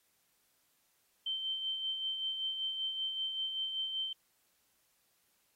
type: tone with tremolo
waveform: sine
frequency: 3109 Hz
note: G7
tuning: 15 cents flat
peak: -32 dBFS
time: 1.26-4.13 s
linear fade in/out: 5 ms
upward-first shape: sine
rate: 5.2 Hz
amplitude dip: 45%
effects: white hiss -74 dBFS RMS until 5.55 s + AAC 48 kbps